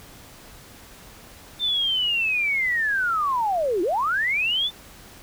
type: linear two-way sweep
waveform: sine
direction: down then up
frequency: 3601 to 325.2 to 3601 Hz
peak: -20 dBFS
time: 1.59-4.71 s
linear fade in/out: 50 ms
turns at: 3.82 s
effects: pink hiss -46 dBFS RMS until 5.22 s